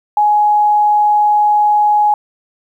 sine tone, 837 Hz, G#5, 13 cents sharp, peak -8 dBFS, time 0.17-2.14 s, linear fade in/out 2 ms, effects 8-bit

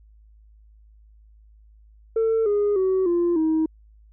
sine tone with pitch steps, 448.8 / 411.6 / 377.4 / 346.1 / 317.3 Hz, A4 / G#4 / F#4 / F4 / D#4, +34 / -16 / +34 / -16 / +34 cents, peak -16 dBFS, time 2.16-3.66 s, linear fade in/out 5 ms, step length 300 ms, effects tanh soft clip ceiling -16 dBFS + added 53 Hz sine -49 dBFS peak until 4.12 s

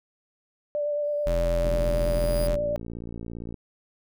sine tone with vibrato, 587.3 Hz, D5, in tune, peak -24 dBFS, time 0.75-2.76 s, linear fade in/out 0 ms, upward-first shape sine, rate 9.2 Hz, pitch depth 17 cents each way
5% pulse tone with exponential growth, 4876 Hz, D#8, 36 cents flat, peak -28 dBFS, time 1.04-2.47 s, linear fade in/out 1 ms, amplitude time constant 310 ms
square tone, 42.88 Hz, F1, 31 cents flat, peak -25 dBFS, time 1.26-2.56 s, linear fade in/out 10 ms
click train, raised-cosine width 3 ms, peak -24 dBFS, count 110, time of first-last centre 1.65-3.542 s, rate 57.6 Hz
effects none

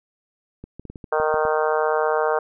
clicks, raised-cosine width 3 ms, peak -23 dBFS, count 9, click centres 0.64 / 0.796 / 0.853 / 0.9 / 0.958 / 1.042 / 1.2 / 1.342 / 1.452 s
harmonic tone, 154.8 Hz, D#3, 9 cents flat, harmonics 3 / 4 / 5 / 6 / 7 / 8 / 9 / 10, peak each -22 / -24 / -26 / -28 / -29 / -30 / -31 / -32 dBFS, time 1.12-2.39 s, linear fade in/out 5 ms
effects none

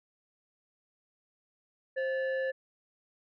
sine tone pair together, 527 / 1736.1 Hz, C5 / A6, +12 / -24 cents, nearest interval octave + major sixth, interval 2064 cents, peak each -28 / -34 dBFS, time 1.96-2.52 s, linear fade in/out 20 ms, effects tanh soft clip ceiling -26 dBFS

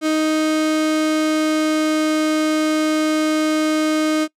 35% pulse tone with pitch glide, 311.9 to 310.1 Hz, D#4 to D#4, +4 to -6 cents, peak -14 dBFS, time 0.01-4.28 s, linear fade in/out 50 ms, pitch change -10 cents, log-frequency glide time 0.11-2.15 s, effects noise-tail reverb RT60 0.1 s tail -23 dB re dry + low-pass 10000 Hz 12 dB/octave

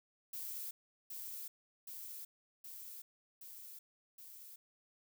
violet noise with echo, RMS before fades -44 dBFS, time 0.33-0.71 s, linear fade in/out 5 ms, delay 770 ms, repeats 5, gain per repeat -2 dB, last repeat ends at 4.56 s, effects none

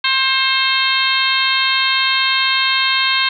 harmonic tone with a mistuned harmonic, 529 Hz, C5, 19 cents sharp, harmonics 2 / 3 / 4 / 5 / 6 / 7 / 8, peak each -21 / -21 / -21 / -21 / -21 / -21 / -21 dBFS, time 0.04-3.29 s, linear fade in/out 5 ms, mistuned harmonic 4, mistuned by +18 cents, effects none

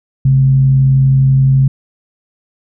sine tone with frequency modulation, 134.5 Hz, C3, 48 cents sharp, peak -6 dBFS, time 0.25-1.68 s, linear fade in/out 5 ms, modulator 80.9 Hz, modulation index 0.21, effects none

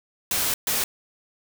white noise bursts at uneven times, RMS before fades -24 dBFS, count 2, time 0.31-0.54 / 0.67-0.84 s, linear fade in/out 2 ms, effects none

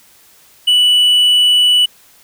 triangle tone, 2960 Hz, F#7, in tune, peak -6 dBFS, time 0.67-1.86 s, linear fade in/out 10 ms, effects white hiss -47 dBFS RMS until 2.23 s

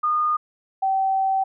sine tone pair in turn, 1223 / 770.4 Hz, D#6 / G5, -30 / -30 cents, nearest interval minor sixth, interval 800 cents, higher first, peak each -18 dBFS, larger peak neither, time 0.03-0.37 / 0.82-1.44 s, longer second, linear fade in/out 10 ms, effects none

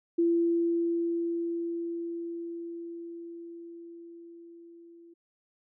sine tone with level ramp, 338.5 Hz, E4, 46 cents sharp, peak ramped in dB -21 to -50 dBFS, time 0.18-5.14 s, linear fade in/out 10 ms, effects none

